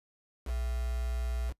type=tone with quantisation; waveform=sine; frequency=60.5 Hz; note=B1; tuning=35 cents flat; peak=-30 dBFS; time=0.45-1.54 s; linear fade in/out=50 ms; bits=7; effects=noise-tail reverb RT60 0.1 s tail -22 dB re dry + resampled to 32000 Hz